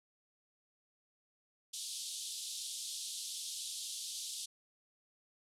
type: band-pass noise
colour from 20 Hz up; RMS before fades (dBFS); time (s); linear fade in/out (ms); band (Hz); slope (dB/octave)
pink; -43; 1.73-4.46; 10; 3300 to 11000; 48
effects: none